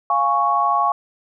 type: chord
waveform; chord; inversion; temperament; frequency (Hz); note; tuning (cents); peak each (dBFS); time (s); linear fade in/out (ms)
sine; Db major; first; equal; 698.5 / 830.6 / 1108.7; F5 / Ab5 / Db6; 0 / 0 / 0; -22 / -21 / -17; 0.1-0.92; 2
effects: none